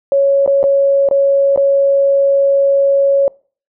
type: tone with dropouts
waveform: sine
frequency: 554.4 Hz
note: C#5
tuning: in tune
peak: -8 dBFS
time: 0.12-3.28 s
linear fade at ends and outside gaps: 1 ms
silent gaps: 0.462-0.476 / 0.63-0.639 / 1.088-1.111 / 1.561-1.575 s
effects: noise-tail reverb RT60 0.4 s tail -24 dB re dry